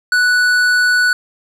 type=tone with tanh clipping; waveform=triangle; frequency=1480 Hz; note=F#6; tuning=in tune; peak=-12 dBFS; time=0.12-1.13 s; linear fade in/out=2 ms; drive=16 dB; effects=none